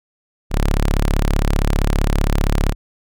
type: tone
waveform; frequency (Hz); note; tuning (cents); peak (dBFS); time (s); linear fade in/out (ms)
sawtooth; 35.31; C#1; +33; -10; 0.5-2.75; 50
effects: none